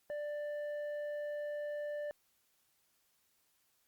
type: tone with low-pass filter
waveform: square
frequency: 590 Hz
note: D5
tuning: 8 cents sharp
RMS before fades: -40 dBFS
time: 0.1-2.11 s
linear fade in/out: 0 ms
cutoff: 1200 Hz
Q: 6.4
effects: white hiss -75 dBFS RMS until 3.87 s + Opus 48 kbps